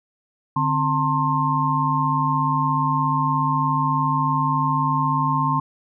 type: tone cluster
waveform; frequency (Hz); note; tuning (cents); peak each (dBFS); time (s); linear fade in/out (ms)
sine; 146 / 262.7 / 903 / 1060; D3 / C4 / A5 / C6; -10 / +7 / +45 / +22; -23 / -27 / -24 / -21; 0.56-5.6; 5
effects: none